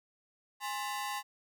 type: ring-modulated tone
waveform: sawtooth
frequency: 939 Hz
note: A#5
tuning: 12 cents sharp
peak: -28 dBFS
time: 0.6-1.23 s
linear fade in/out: 50 ms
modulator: 115 Hz
effects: none